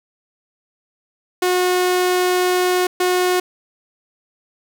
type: tone bursts at uneven times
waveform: sawtooth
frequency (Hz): 362.9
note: F#4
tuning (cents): -34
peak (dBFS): -11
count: 2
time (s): 1.42-2.87 / 3-3.4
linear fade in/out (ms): 5
effects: 7-bit